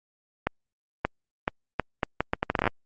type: accelerating click train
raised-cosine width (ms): 0.5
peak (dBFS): -8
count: 16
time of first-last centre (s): 0.47-2.676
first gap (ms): 580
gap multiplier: 0.74
effects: Opus 48 kbps